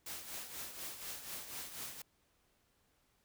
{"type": "noise with tremolo", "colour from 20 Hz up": "white", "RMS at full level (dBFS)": -43, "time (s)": [0.06, 2.02], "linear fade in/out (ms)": 5, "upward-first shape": "triangle", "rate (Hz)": 4.1, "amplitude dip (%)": 65, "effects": ["pink hiss -75 dBFS RMS until 3.24 s"]}